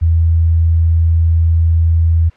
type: tone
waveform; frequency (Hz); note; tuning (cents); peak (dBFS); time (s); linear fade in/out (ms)
sine; 82.41; E2; 0; -8; 0.01-2.3; 20
effects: white hiss -47 dBFS RMS until 2.36 s + low-pass 2000 Hz 12 dB/octave